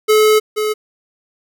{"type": "tone pair in turn", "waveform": "square", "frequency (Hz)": [430, 427.5], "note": ["A4", "A4"], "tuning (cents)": [-40, -50], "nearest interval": "unison", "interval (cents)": 10, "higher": "first", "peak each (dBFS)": [-9, -16], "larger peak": "first", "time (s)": [[0.08, 0.4], [0.56, 0.74]], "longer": "first", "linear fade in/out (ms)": 20, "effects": []}